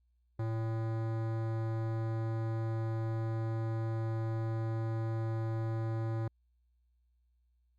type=tone with hard clipping; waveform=sine; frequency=112.4 Hz; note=A2; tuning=37 cents sharp; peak=-34 dBFS; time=0.39-6.28 s; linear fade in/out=5 ms; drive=18 dB; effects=added 60 Hz sine -69 dBFS peak until 7.78 s + Opus 48 kbps